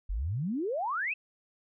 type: exponential sweep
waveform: sine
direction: up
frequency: 41.2 to 2700 Hz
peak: -29 dBFS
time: 0.09-1.14 s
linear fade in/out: 10 ms
effects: none

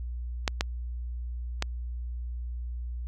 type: clicks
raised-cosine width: 0.2 ms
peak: -7 / -8 / -10 dBFS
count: 3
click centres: 0.478 / 0.609 / 1.624 s
effects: added 60 Hz sine -32 dBFS peak until 3.07 s

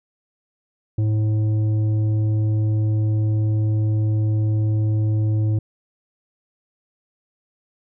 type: tone with tanh clipping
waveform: triangle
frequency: 107.6 Hz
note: A2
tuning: 38 cents flat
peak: -18 dBFS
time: 0.98-5.59 s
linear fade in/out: 5 ms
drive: 12 dB
effects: none

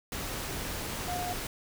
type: tone in noise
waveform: sine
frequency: 715 Hz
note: F5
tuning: 41 cents sharp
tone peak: -33 dBFS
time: 1.08-1.33 s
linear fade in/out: 2 ms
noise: pink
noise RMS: -36 dBFS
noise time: 0.12-1.47 s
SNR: 0 dB
effects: none

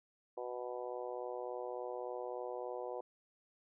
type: harmonic tone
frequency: 123.47 Hz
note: B2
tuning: in tune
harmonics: 3 / 4 / 5 / 6 / 7 / 8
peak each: -46 / -43 / -47 / -48 / -52 / -52 dBFS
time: 0.37-3.01 s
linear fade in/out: 5 ms
effects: none

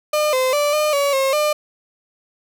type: tone with pitch steps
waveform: 35% pulse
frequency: 604 / 516 / 585 / 606 / 565 / 537 / 600 Hz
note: D5 / C5 / D5 / D#5 / C#5 / C5 / D5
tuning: +48 / -24 / -7 / -46 / +33 / +45 / +37 cents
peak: -14 dBFS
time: 0.13-1.53 s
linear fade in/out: 5 ms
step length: 200 ms
effects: none

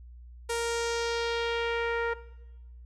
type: tone with low-pass filter sweep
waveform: sawtooth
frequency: 466.2 Hz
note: A#4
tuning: in tune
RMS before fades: -30 dBFS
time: 0.49-2.14 s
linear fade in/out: 10 ms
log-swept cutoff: 9900 to 1700 Hz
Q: 1.7
effects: noise-tail reverb RT60 1.0 s tail -17 dB re dry + added 60 Hz sine -45 dBFS peak until 2.85 s

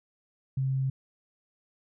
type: tone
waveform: sine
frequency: 133.3 Hz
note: C3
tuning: 33 cents sharp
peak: -25 dBFS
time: 0.57-0.9 s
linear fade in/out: 5 ms
effects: none

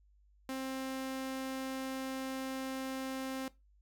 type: tone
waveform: sawtooth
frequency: 264.2 Hz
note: C4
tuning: 17 cents sharp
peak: -33 dBFS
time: 0.49-3.48 s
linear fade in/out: 2 ms
effects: noise-tail reverb RT60 0.2 s tail -18 dB re dry + added 50 Hz sine -63 dBFS peak until 3.81 s

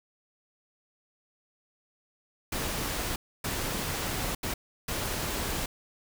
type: noise bursts at uneven times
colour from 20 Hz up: pink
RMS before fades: -32 dBFS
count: 4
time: 2.52-3.16 / 3.44-4.35 / 4.43-4.54 / 4.88-5.66 s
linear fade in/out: 5 ms
effects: none

